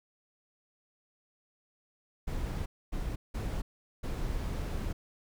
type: noise bursts at uneven times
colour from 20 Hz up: brown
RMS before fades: -34 dBFS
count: 4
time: 2.27-2.66 / 2.92-3.16 / 3.34-3.62 / 4.03-4.93 s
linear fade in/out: 10 ms
effects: none